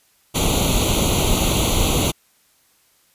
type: noise with comb filter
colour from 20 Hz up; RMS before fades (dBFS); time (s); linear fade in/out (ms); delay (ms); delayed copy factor
pink; -18; 0.34-2.12; 20; 0.29; +0.95
effects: white hiss -59 dBFS RMS until 3.14 s + resampled to 32000 Hz